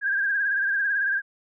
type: tone with vibrato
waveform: sine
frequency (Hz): 1611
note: G6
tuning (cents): +47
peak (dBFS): -21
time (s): 0.01-1.22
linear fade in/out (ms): 50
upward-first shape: sine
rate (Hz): 18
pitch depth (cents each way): 61
effects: none